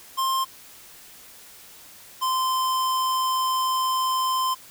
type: tone pair in turn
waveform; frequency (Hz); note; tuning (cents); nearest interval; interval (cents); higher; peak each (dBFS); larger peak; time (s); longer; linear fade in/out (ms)
square; 1056 / 1036.7; C6 / C6; +16 / -16; unison; 32; first; -22; neither; 0.17-0.45 / 2.21-4.55; second; 20
effects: white hiss -47 dBFS RMS until 4.7 s